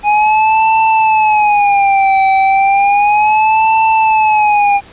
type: tone with vibrato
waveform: square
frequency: 827 Hz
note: G#5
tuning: 8 cents flat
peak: -8 dBFS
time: 0.03-4.81 s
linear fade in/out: 50 ms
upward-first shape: sine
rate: 0.33 Hz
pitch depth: 120 cents each way
effects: pink hiss -38 dBFS RMS until 4.92 s + resampled to 8000 Hz

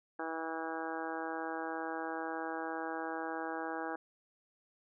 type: harmonic tone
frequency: 162.1 Hz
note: E3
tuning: 29 cents flat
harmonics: 2 / 3 / 4 / 5 / 6 / 7 / 8 / 9 / 10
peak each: -42 / -44 / -46 / -42 / -48 / -48 / -49 / -47 / -46 dBFS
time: 0.19-3.96 s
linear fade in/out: 5 ms
effects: none

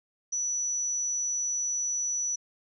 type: tone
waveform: sine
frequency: 5920 Hz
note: F#8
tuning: in tune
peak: -27 dBFS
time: 0.32-2.36 s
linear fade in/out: 10 ms
effects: none

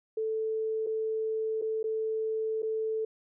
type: tone with dropouts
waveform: sine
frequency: 440 Hz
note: A4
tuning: in tune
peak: -28 dBFS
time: 0.17-3.05 s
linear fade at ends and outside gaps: 5 ms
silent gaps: 0.865-0.869 / 1.615-1.621 / 1.83-1.84 / 2.622-2.629 s
effects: none

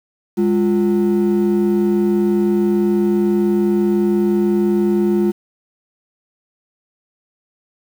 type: ring-modulated tone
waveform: triangle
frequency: 277.2 Hz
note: C#4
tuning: in tune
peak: -7 dBFS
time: 0.37-5.32 s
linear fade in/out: 20 ms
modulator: 73 Hz
effects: tanh soft clip ceiling -5 dBFS + 7-bit

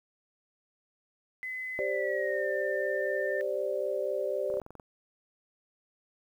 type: tone with pitch glide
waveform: sine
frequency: 2027 to 1795.5 Hz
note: B6 to A6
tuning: +45 to +35 cents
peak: -34 dBFS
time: 1.43-3.41 s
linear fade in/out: 0 ms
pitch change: -210 cents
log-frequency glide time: 1.85-2.48 s
type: chord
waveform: sine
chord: G suspended fourth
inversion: none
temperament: equal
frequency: 392 / 523.3 / 587.3 Hz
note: G4 / C5 / D5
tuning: 0 / 0 / 0 cents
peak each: -34 / -33 / -32 dBFS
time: 1.79-4.6 s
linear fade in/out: 0 ms
type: clicks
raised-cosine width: 1 ms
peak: -32 dBFS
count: 8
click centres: 4.501 / 4.54 / 4.571 / 4.617 / 4.664 / 4.706 / 4.753 / 4.798 s
effects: 10-bit

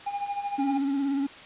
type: tone with tremolo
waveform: triangle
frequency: 810 Hz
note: G#5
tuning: 43 cents flat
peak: -24 dBFS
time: 0.06-0.78 s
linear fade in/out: 10 ms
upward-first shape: sine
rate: 13 Hz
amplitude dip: 70%
type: tone with vibrato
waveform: triangle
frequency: 277.2 Hz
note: C#4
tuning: in tune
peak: -22 dBFS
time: 0.58-1.27 s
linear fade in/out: 10 ms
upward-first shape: sine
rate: 17 Hz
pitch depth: 42 cents each way
effects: white hiss -45 dBFS RMS until 1.45 s + resampled to 8000 Hz

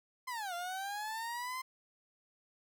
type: linear two-way sweep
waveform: 30% pulse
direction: down then up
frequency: 1045 to 687 to 1045 Hz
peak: -35 dBFS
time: 0.27-1.62 s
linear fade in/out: 10 ms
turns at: 0.54 s
effects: none

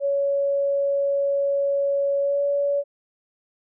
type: tone with pitch glide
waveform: sine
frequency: 560 to 567.5 Hz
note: C#5 to C#5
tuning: +18 to +41 cents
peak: -19 dBFS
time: 0-2.84 s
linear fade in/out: 50 ms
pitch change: +23 cents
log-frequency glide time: 2.21-2.42 s
effects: none

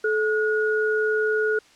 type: tone pair together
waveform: sine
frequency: 432.3 / 1447.4 Hz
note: A4 / F#6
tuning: -31 / -39 cents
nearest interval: octave + major sixth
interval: 2092 cents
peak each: -21 / -24 dBFS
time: 0.04-1.59 s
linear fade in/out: 5 ms
effects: white hiss -54 dBFS RMS until 1.75 s + low-pass 6000 Hz 12 dB/octave

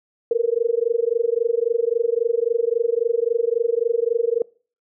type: tone with amplitude modulation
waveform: sine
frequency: 466.2 Hz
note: A#4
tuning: in tune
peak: -13 dBFS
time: 0.31-4.42 s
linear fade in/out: 2 ms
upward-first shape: sine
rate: 23.7 Hz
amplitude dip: 100%
effects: noise-tail reverb RT60 0.4 s tail -25 dB re dry

